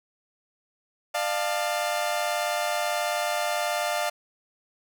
sawtooth chord, D minor, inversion none, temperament equal with one note detuned, 600 / 698.5 / 880 Hz, D5 / F5 / A5, +37 / 0 / 0 cents, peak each -25 / -24 / -30 dBFS, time 1.14-4.1 s, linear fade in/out 10 ms, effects none

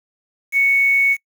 sine tone with quantisation, 2218 Hz, C#7, in tune, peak -12 dBFS, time 0.52-1.17 s, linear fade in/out 50 ms, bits 6, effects noise-tail reverb RT60 0.1 s tail -26 dB re dry

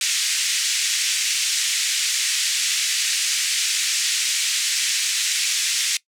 white band-pass noise, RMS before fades -22 dBFS, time 0.01-5.97 s, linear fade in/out 2 ms, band 2000 to 8000 Hz, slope 24 dB/octave, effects noise-tail reverb RT60 0.1 s tail -20 dB re dry

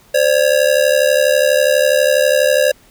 square ring-modulated tone, 554.4 Hz, C#5, in tune, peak -8 dBFS, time 0.14-2.72 s, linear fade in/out 10 ms, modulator 36.1 Hz, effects pink hiss -49 dBFS RMS until 2.9 s

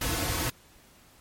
pink noise with comb filter, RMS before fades -29 dBFS, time 0.01-0.5 s, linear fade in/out 5 ms, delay 5 ms, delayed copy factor -0.9, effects pink hiss -57 dBFS RMS until 1.2 s + MP3 64 kbps

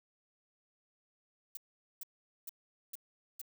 violet noise bursts, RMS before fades -43 dBFS, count 5, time 1.55-3.415 s, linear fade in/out 2 ms, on 21 ms, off 440 ms, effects none

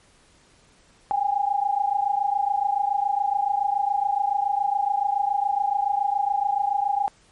sine tone pair together, 795.9 / 823 Hz, G5 / G#5, +26 / -16 cents, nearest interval minor second, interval 58 cents, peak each -23 dBFS, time 1.11-7.08 s, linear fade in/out 0 ms, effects pink hiss -57 dBFS RMS until 7.31 s + MP3 48 kbps

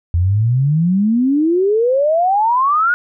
sine exponential sweep, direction up, 82.7 to 1472 Hz, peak -11 dBFS, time 0.14-2.94 s, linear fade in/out 0 ms, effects none

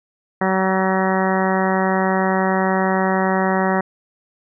harmonic tone, 189.3 Hz, F#3, 40 cents sharp, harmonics 1 / 2 / 3 / 4 / 5 / 6 / 7 / 8 / 9 / 10, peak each -20 / -23 / -24 / -23 / -25 / -29 / -29 / -31 / -31 / -27 dBFS, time 0.41-3.81 s, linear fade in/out 5 ms, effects none

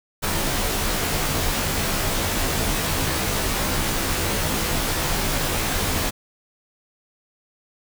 pink noise with comb filter, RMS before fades -23 dBFS, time 0.22-6.11 s, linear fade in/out 20 ms, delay 17 ms, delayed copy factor -0.95, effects none

